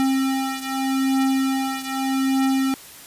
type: beating tone pair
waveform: square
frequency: 266.5 / 267.32 Hz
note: C4 / C4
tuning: +32 / +37 cents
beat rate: 0.82 Hz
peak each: -22 / -25 dBFS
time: 0-2.74 s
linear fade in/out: 0 ms
effects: white hiss -42 dBFS RMS until 3.06 s + resampled to 32000 Hz